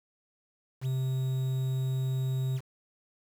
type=tone with quantisation; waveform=triangle; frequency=130.81 Hz; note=C3; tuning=in tune; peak=-25 dBFS; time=0.81-2.61 s; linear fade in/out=50 ms; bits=8; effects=none